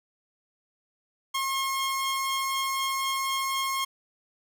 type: tone pair together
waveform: sawtooth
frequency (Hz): 1077 / 3227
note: C6 / G7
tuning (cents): +50 / +50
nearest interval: octave + perfect fifth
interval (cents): 1900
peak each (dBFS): -23 / -33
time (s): 1.34-3.85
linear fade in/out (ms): 10
effects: none